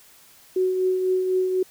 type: tone with tremolo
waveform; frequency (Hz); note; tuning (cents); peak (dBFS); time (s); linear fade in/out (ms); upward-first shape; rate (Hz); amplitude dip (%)
sine; 371.5; F#4; +7; -17; 0.56-1.63; 5; triangle; 4; 45
effects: white hiss -52 dBFS RMS until 1.7 s